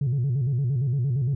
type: tone with vibrato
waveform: sine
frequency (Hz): 130.4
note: C3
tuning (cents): -5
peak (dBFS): -19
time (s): 0.01-1.35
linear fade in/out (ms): 5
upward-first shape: square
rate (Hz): 8.7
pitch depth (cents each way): 140
effects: tanh soft clip ceiling -19 dBFS